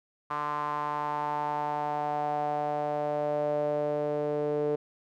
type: tone with band-pass filter sweep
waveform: sawtooth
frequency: 148.2 Hz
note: D3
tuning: 16 cents sharp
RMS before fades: -30 dBFS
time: 0.3-4.76 s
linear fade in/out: 10 ms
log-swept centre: 1100 to 470 Hz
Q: 5.4
effects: none